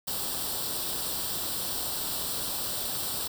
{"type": "noise with comb filter", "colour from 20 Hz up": "white", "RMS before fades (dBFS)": -32, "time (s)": [0.07, 3.28], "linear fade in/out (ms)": 10, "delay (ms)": 0.23, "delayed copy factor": 0.7, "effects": []}